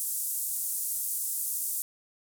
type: band-pass noise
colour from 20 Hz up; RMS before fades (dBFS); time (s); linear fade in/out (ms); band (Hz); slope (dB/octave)
pink; -32; 0-1.82; 0; 8700 to 15000; 24
effects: none